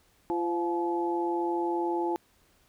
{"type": "harmonic tone with a mistuned harmonic", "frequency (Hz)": 171.7, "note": "F3", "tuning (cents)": -29, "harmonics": [2, 3, 4, 5], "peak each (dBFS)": [-28, -40, -39, -31], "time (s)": [0.3, 2.16], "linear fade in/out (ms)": 0, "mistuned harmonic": 4, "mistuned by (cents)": 43, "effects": ["pink hiss -65 dBFS RMS until 2.68 s"]}